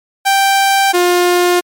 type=tone pair in turn; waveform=sawtooth; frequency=784 / 354.7 Hz; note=G5 / F4; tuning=0 / +27 cents; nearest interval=octave + major second; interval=1373 cents; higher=first; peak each=-5 dBFS; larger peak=neither; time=0.25-0.93 / 0.93-1.61 s; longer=neither; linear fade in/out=20 ms; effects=MP3 64 kbps